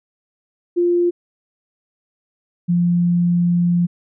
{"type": "tone pair in turn", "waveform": "sine", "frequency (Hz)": [349.2, 174.19], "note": ["F4", "F3"], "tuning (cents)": [0, -4], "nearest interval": "octave", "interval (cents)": 1204, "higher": "first", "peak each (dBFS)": -13, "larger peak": "neither", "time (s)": [[0.76, 1.11], [2.68, 3.87]], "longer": "second", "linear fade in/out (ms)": 20, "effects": []}